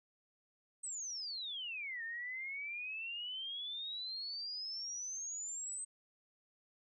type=exponential two-way sweep; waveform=sine; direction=down then up; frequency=8290 to 1800 to 8290 Hz; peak=-40 dBFS; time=0.83-5.85 s; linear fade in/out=10 ms; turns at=2.03 s; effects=none